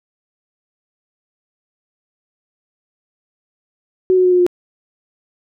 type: tone with pitch steps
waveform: sine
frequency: 371.6 / 367.5 / 363.5 / 359.6 / 355.6 Hz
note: F#4 / F#4 / F#4 / F#4 / F4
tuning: +7 / -12 / -31 / -49 / +31 cents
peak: -9 dBFS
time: 4.1-4.465 s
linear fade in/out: 0 ms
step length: 73 ms
effects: none